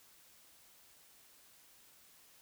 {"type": "silence", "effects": ["white hiss -63 dBFS RMS until 2.41 s"]}